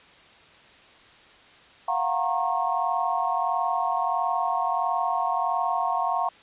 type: chord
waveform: sine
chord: Gb major seventh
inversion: third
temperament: equal with one note detuned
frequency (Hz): 698.5 / 740 / 932.3 / 1085.3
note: F5 / Gb5 / Bb5 / Db6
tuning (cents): 0 / 0 / 0 / -37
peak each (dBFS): -28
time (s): 1.88-6.29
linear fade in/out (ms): 5
effects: white hiss -52 dBFS RMS until 6.42 s + resampled to 8000 Hz